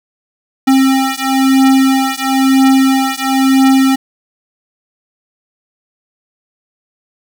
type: beating tone pair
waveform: square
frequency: 266 / 267 Hz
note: C4 / C4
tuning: +29 / +35 cents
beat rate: 1 Hz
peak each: -12 dBFS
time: 0.67-3.96 s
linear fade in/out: 10 ms
effects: none